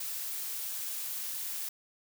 blue noise, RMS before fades -37 dBFS, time 0-1.69 s, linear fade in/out 5 ms, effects none

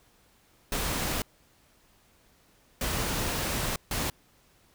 pink noise bursts at uneven times, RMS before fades -30 dBFS, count 3, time 0.72-1.22 / 2.81-3.76 / 3.91-4.1 s, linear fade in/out 2 ms, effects pink hiss -63 dBFS RMS until 4.74 s

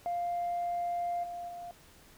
sine tone with level steps, 698.5 Hz, F5, in tune, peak -29 / -37 / -40 dBFS, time 0.06-1.71 s, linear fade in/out 0 ms, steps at 1.23 / 1.48 s, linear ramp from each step 10 ms, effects tanh soft clip ceiling -27 dBFS + pink hiss -58 dBFS RMS until 2.17 s

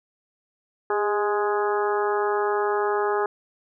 harmonic tone with a mistuned harmonic, 208.3 Hz, G#3, 5 cents sharp, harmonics 2 / 3 / 4 / 5 / 6 / 7 / 8, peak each -23 / -35 / -27 / -32 / -30 / -36 / -35 dBFS, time 0.9-3.26 s, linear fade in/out 2 ms, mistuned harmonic 2, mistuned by -26 cents, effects none

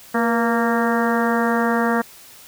harmonic tone with a mistuned harmonic, 231.2 Hz, A#3, 14 cents flat, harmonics 1 / 2 / 3 / 4 / 5 / 6 / 7 / 8, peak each -20 / -23 / -25 / -26 / -27 / -28 / -28 / -29 dBFS, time 0.14-2.02 s, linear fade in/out 10 ms, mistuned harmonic 2, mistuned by +47 cents, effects white hiss -44 dBFS RMS until 2.47 s

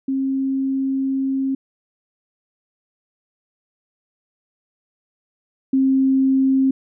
sine tone pair in turn, 268.3 / 266.4 Hz, C4 / C4, +44 / +31 cents, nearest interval unison, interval 13 cents, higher first, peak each -18 / -13 dBFS, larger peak second, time 0.08-1.55 / 5.73-6.71 s, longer first, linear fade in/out 5 ms, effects none

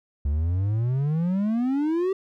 triangle exponential sweep, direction up, 68.9 to 392 Hz, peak -19 dBFS, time 0.25-2.13 s, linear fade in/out 5 ms, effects none

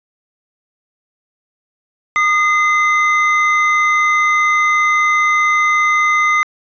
triangle tone pair together, 1224 / 2059 Hz, D#6 / C7, -29 / -28 cents, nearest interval major sixth, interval 901 cents, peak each -12 dBFS, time 2.16-6.43 s, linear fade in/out 0 ms, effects resampled to 16000 Hz

